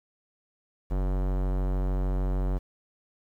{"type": "tone with low-pass filter", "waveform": "square", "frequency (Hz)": 46.76, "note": "F#1", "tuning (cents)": 19, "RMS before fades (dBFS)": -27, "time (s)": [0.9, 2.59], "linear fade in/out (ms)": 20, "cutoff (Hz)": 900, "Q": 0.81, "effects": ["9-bit"]}